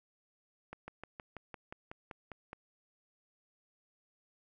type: slowing click train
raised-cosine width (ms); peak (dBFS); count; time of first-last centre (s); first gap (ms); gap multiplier
0.5; -29; 11; 0.73-2.531; 150; 1.04
effects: none